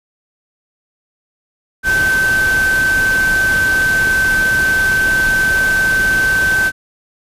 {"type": "tone in noise", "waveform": "sine", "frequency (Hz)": 1542, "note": "G6", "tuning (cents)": -29, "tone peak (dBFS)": -11, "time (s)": [1.83, 6.72], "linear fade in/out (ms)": 50, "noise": "pink", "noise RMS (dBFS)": -23, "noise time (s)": [1.83, 6.72], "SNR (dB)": 9, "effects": ["resampled to 32000 Hz"]}